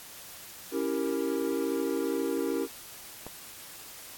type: chord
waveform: triangle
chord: C# diminished seventh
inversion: none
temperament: equal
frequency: 277.2 / 329.6 / 392 / 466.2 Hz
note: C#4 / E4 / G4 / Bb4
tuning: 0 / 0 / 0 / 0 cents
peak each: -31 dBFS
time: 0.71-2.68 s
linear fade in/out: 50 ms
type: click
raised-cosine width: 1 ms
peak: -27 dBFS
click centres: 3.266 s
effects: white hiss -46 dBFS RMS until 4.17 s + AAC 64 kbps